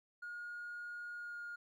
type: tone with pitch glide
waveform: triangle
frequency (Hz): 1433 to 1422.3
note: F6 to F6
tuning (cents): +44 to +31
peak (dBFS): -40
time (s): 0.22-1.56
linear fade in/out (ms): 10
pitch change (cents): -13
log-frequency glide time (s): 1.15-1.42
effects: tanh soft clip ceiling -40 dBFS